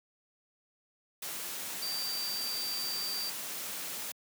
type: tone in noise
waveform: sine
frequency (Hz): 4666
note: D8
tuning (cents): -12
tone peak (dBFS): -34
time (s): 1.82-3.3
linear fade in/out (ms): 5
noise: white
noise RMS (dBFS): -39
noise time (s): 1.22-4.12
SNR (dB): +2
effects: high-pass 150 Hz 12 dB/octave